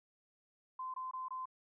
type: tone bursts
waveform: sine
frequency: 1032 Hz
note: C6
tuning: 24 cents flat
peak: -39 dBFS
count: 4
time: 0.79-1.456 s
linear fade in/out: 5 ms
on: 150 ms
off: 22 ms
effects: none